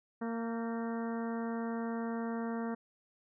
harmonic tone with a mistuned harmonic, 230 Hz, A#3, 23 cents flat, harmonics 1 / 2 / 3 / 4 / 5 / 6 / 7 / 8, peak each -35 / -41 / -45 / -47 / -49 / -51 / -52 / -53 dBFS, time 0.21-2.75 s, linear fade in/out 10 ms, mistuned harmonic 7, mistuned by -47 cents, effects none

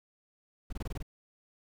brown noise bursts, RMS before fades -36 dBFS, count 7, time 0.7-1.027 s, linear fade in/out 5 ms, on 27 ms, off 23 ms, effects none

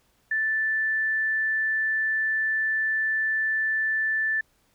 sine tone, 1760 Hz, A6, in tune, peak -22 dBFS, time 0.31-4.41 s, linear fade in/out 5 ms, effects pink hiss -66 dBFS RMS until 4.74 s

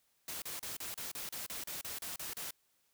white noise bursts, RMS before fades -42 dBFS, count 13, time 0.28-2.508 s, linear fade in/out 2 ms, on 140 ms, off 34 ms, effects white hiss -75 dBFS RMS until 2.93 s

